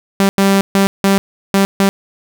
sawtooth tone bursts at uneven times, 196.1 Hz, G3, 1 cent sharp, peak -5 dBFS, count 6, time 0.2-0.29 / 0.38-0.61 / 0.75-0.87 / 1.04-1.18 / 1.54-1.65 / 1.8-1.89 s, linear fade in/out 0 ms, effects none

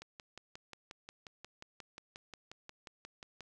click train, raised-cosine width 0.2 ms, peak -30 dBFS, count 20, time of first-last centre 0.02-3.407 s, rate 5.61 Hz, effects none

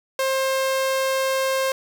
sawtooth tone, 531 Hz, C5, 25 cents sharp, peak -16 dBFS, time 0.19-1.72 s, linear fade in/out 2 ms, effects 9-bit

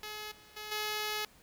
5% pulse tone with level steps, 424.6 Hz, G#4, 38 cents sharp, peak -29 / -46 / -30 / -22 dBFS, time 0.03-1.25 s, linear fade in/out 2 ms, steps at 0.31 / 0.56 / 0.71 s, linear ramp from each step 10 ms, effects pink hiss -61 dBFS RMS until 1.42 s

